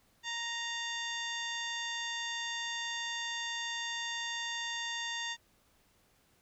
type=harmonic tone with a mistuned harmonic; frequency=932.3 Hz; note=A#5; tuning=in tune; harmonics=1 / 2 / 3 / 4 / 5 / 6 / 7 / 8; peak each=-44 / -39 / -44 / -40 / -48 / -53 / -46 / -54 dBFS; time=0.23-5.37 s; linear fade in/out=50 ms; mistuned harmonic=4; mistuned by=-77 cents; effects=pink hiss -69 dBFS RMS until 6.41 s